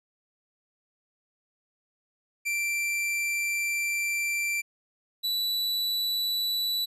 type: tone pair in turn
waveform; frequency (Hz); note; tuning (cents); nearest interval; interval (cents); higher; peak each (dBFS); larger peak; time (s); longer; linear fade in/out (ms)
45% pulse; 2351 / 3954; D7 / B7; +1 / +1; major sixth; 900; second; -26; neither; 2.45-4.62 / 5.23-6.86; first; 20
effects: resampled to 32000 Hz